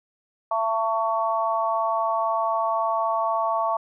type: harmonic tone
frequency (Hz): 223.9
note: A3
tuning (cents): +30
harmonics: 3 / 4 / 5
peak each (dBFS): -25 / -26 / -25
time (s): 0.51-3.77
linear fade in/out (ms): 5
effects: none